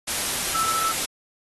sine tone in noise, 1318.5 Hz, E6, in tune, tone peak -22 dBFS, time 0.54-0.92 s, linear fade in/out 10 ms, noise white, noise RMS -26 dBFS, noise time 0.07-1.06 s, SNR +1 dB, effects AAC 32 kbps

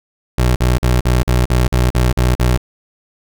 25% pulse tone bursts, 61.74 Hz, B1, in tune, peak -7 dBFS, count 10, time 0.38-2.576 s, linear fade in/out 5 ms, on 180 ms, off 44 ms, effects none

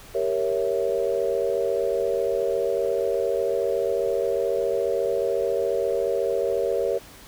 sine chord, G diminished seventh, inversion none, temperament equal, 392 / 466.2 / 554.4 / 659.3 Hz, G4 / Bb4 / Db5 / Fb5, 0 / 0 / 0 / 0 cents, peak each -27 / -25 / -26 / -31 dBFS, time 0.14-6.99 s, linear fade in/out 20 ms, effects pink hiss -46 dBFS RMS until 7.27 s

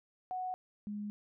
sine tone pair in turn, 739 / 207.4 Hz, F#5 / G#3, -2 / -2 cents, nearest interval octave + minor seventh, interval 2200 cents, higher first, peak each -35 / -37 dBFS, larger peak first, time 0.31-0.54 / 0.87-1.1 s, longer neither, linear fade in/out 0 ms, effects none

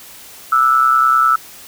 sine tone with amplitude modulation, 1318.5 Hz, E6, in tune, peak -6 dBFS, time 0.52-1.36 s, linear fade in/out 5 ms, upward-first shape sine, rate 130 Hz, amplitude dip 70%, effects white hiss -38 dBFS RMS until 1.67 s

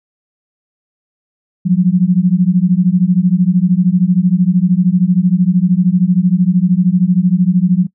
sine beating tone pair, 174.4 / 187.4 Hz, F3 / F#3, -2 / +22 cents, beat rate 13 Hz, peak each -11 dBFS, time 1.65-7.87 s, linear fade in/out 20 ms, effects noise-tail reverb RT60 0.1 s tail -20 dB re dry

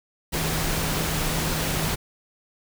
sine tone in noise, 158.9 Hz, D#3, 37 cents sharp, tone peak -30 dBFS, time 0.32-1.96 s, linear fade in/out 20 ms, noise pink, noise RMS -26 dBFS, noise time 0.32-1.96 s, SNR -7 dB, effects none

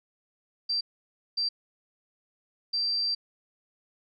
sine tone bursts at uneven times, 4699 Hz, D8, in tune, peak -25 dBFS, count 3, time 0.69-0.81 / 1.37-1.49 / 2.73-3.15 s, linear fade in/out 10 ms, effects none

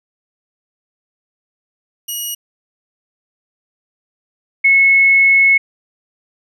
10% pulse / sine tone pair in turn, 2900 / 2190 Hz, F#7 / C#7, -35 / -22 cents, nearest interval perfect fourth, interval 487 cents, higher first, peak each -13 / -7 dBFS, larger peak second, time 2.08-2.35 / 4.64-5.58 s, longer second, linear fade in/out 10 ms, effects none

